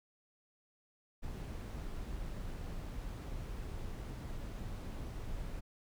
brown noise, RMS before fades -42 dBFS, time 1.22-5.61 s, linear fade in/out 20 ms, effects none

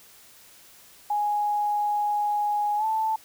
sine tone with pitch glide, 830.6 to 879.5 Hz, G#5 to A5, 0 to -1 cents, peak -22 dBFS, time 1.1-3.16 s, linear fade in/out 5 ms, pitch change +99 cents, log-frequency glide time 2.77-2.85 s, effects white hiss -52 dBFS RMS until 3.24 s

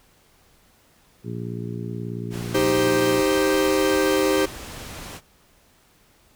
harmonic tone, 58.5 Hz, A#1, 7 cents sharp, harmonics 2 / 3 / 4 / 5 / 6 / 7, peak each -31 / -33 / -36 / -41 / -38 / -38 dBFS, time 1.23-3.23 s, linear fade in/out 50 ms
pink low-pass noise, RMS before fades -37 dBFS, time 2.3-5.21 s, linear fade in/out 50 ms, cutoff 12000 Hz, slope 12 dB/octave
45% pulse chord, C minor, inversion first, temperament equal, 311.1 / 392 / 523.3 Hz, Eb4 / G4 / C5, 0 / 0 / 0 cents, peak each -23 / -21 / -23 dBFS, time 2.54-4.46 s, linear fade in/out 10 ms
effects pink hiss -58 dBFS RMS until 6.35 s

